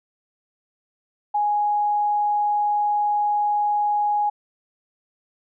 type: tone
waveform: sine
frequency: 830.6 Hz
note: G#5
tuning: in tune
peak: -18 dBFS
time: 1.34-4.3 s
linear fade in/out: 10 ms
effects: none